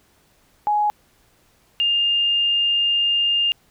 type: tone pair in turn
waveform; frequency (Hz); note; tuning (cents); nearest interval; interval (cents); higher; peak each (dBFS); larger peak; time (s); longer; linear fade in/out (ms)
sine; 836 / 2812; G#5 / F7; +11 / +11; octave + major sixth; 2100; second; -16; neither; 0.67-0.9 / 1.8-3.52; second; 0
effects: pink hiss -59 dBFS RMS until 3.7 s